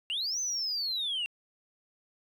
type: linear two-way sweep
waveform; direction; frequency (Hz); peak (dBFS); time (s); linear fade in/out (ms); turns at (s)
sine; up then down; 2718 to 6200 to 2718; -28; 0.1-1.26; 0; 0.4
effects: tanh soft clip ceiling -27 dBFS